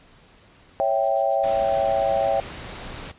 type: chord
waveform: sine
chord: C# diminished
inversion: none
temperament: equal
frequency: 554.4 / 659.3 / 784 Hz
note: C#5 / E5 / G5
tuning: 0 / 0 / 0 cents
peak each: -23 dBFS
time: 0.8-2.4 s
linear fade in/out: 0 ms
type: noise bursts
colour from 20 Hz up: violet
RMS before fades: -38 dBFS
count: 12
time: 1.03-2.561 s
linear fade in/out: 5 ms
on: 57 ms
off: 77 ms
type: noise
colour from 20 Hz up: pink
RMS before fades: -36 dBFS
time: 1.43-3.12 s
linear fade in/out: 10 ms
effects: pink hiss -53 dBFS RMS until 3.18 s + resampled to 8000 Hz